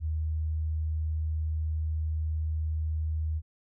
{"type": "tone", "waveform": "sine", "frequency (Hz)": 78.4, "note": "D#2", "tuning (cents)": 14, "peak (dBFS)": -27, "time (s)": [0, 3.42], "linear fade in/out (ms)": 50, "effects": []}